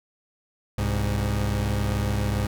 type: tone pair together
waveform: 30% pulse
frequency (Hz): 64.9 / 102.61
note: C2 / G#2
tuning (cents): -13 / -20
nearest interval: minor sixth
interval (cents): 793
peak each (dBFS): -24 / -22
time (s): 0.78-2.47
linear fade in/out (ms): 5
effects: none